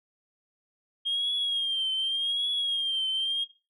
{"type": "tone with vibrato", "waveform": "sine", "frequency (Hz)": 3227, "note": "G7", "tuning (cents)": 50, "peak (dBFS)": -24, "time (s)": [1.05, 3.45], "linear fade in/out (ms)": 20, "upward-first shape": "triangle", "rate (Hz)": 0.86, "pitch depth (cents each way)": 83, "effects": ["noise-tail reverb RT60 0.3 s tail -18 dB re dry", "tanh soft clip ceiling -22 dBFS"]}